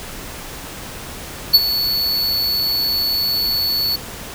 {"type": "tone with ADSR envelope", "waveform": "square", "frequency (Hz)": 4435, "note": "C#8", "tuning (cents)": 0, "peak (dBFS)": -4, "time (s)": [1.53, 3.96], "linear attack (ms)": 19, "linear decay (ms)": 34, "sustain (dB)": -13, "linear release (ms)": 6, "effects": ["pink hiss -32 dBFS RMS until 4.34 s"]}